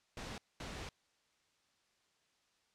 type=noise bursts at uneven times; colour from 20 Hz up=pink; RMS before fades=-45 dBFS; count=2; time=0.17-0.38 / 0.6-0.89 s; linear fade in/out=2 ms; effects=white hiss -75 dBFS RMS until 2.74 s + low-pass 6000 Hz 12 dB/octave